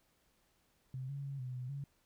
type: tone with pitch steps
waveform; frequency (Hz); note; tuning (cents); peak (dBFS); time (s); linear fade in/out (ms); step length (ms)
sine; 130.3 / 140.1 / 138.5 / 126.9 / 125.9 / 140.2; C3 / C#3 / C#3 / B2 / B2 / C#3; -7 / +19 / -1 / +47 / +34 / +20; -39; 0.94-1.84; 2; 150
effects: pink hiss -74 dBFS RMS until 2.05 s